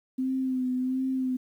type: tone with vibrato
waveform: sine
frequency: 257.9 Hz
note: C4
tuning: 25 cents flat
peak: -25 dBFS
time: 0.18-1.37 s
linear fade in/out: 10 ms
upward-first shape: sine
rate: 1.4 Hz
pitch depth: 33 cents each way
effects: 10-bit